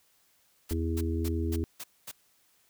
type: noise bursts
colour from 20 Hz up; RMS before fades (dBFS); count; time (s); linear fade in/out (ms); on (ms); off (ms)
white; -40; 6; 0.69-2.116; 10; 46; 230
type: harmonic tone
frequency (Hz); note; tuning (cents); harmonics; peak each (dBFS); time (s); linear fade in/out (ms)
82.41; E2; 0; 1 / 3 / 4 / 5; -29 / -36 / -34 / -38; 0.71-1.64; 0
effects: white hiss -67 dBFS RMS until 2.69 s